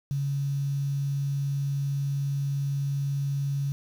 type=tone with quantisation; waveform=sine; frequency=139.9 Hz; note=C#3; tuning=16 cents sharp; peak=-25 dBFS; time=0.11-3.72 s; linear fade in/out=0 ms; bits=8; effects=none